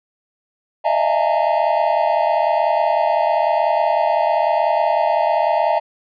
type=tone cluster; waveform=triangle; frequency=611 / 657 / 687 / 837 / 918 Hz; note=D#5 / E5 / F5 / G#5 / A#5; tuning=-32 / -6 / -29 / +13 / -27 cents; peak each=-19 dBFS; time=0.84-5.8 s; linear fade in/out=20 ms; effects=resampled to 11025 Hz